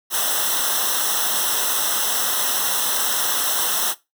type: noise with comb filter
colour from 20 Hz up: white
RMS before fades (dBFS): -21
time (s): 0.1-3.95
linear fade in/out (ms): 50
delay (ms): 0.43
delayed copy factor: -1
effects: noise-tail reverb RT60 0.2 s tail -17 dB re dry